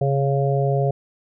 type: harmonic tone with a mistuned harmonic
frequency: 138.59 Hz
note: C#3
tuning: in tune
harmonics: 1 / 3 / 4 / 5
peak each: -19 / -24 / -25 / -26 dBFS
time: 0.01-0.91 s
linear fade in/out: 5 ms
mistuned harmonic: 1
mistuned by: -21 cents
effects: none